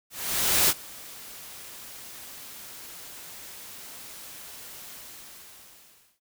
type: noise with ADSR envelope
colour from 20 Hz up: white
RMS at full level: -20 dBFS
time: 0.1-6.2 s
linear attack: 590 ms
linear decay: 44 ms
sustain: -23 dB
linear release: 1300 ms
effects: none